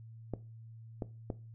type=clicks; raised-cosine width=2 ms; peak=-22 dBFS; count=3; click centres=0.337 / 1.022 / 1.302 s; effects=noise-tail reverb RT60 0.3 s tail -17 dB re dry + added 113 Hz sine -48 dBFS peak until 1.54 s